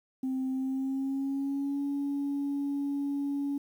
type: tone with pitch glide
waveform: sine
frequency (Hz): 261.6 to 282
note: C4 to C#4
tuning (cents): 0 to +30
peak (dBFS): -27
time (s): 0.23-3.58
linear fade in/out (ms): 5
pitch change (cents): +130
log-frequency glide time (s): 0.5-1.81
effects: tanh soft clip ceiling -26 dBFS + 10-bit